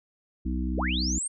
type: harmonic tone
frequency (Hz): 63.1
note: B1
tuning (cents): +38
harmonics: 1 / 3 / 4 / 5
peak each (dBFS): -28 / -33 / -34 / -35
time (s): 0.45-1.19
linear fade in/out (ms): 10
type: linear sweep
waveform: sine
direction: up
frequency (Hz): 249.7 to 8870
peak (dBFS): -28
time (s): 0.77-1.28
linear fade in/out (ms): 10
effects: none